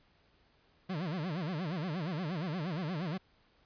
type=tone with vibrato; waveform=40% pulse; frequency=167.5 Hz; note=E3; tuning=28 cents sharp; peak=-33 dBFS; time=0.89-3.18 s; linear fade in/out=10 ms; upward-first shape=sine; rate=8.5 Hz; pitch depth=240 cents each way; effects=pink hiss -68 dBFS RMS until 3.65 s + resampled to 11025 Hz